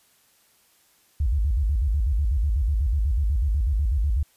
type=tone with vibrato; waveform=sine; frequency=61.8 Hz; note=B1; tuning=2 cents sharp; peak=-19 dBFS; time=1.2-4.23 s; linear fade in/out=5 ms; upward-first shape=square; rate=8.1 Hz; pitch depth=290 cents each way; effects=white hiss -61 dBFS RMS until 4.36 s + resampled to 32000 Hz